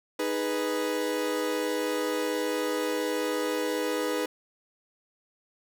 40% pulse chord, G# minor, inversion second, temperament equal, 311.1 / 415.3 / 493.9 Hz, D#4 / G#4 / B4, 0 / 0 / 0 cents, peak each -31 / -32 / -29 dBFS, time 0.19-4.26 s, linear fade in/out 5 ms, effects none

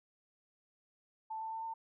sine tone with pitch steps, 882 / 888.6 / 895.3 / 902.1 Hz, A5 / A5 / A5 / A5, +4 / +17 / +30 / +43 cents, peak -38 dBFS, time 1.3-1.74 s, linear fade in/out 10 ms, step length 110 ms, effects none

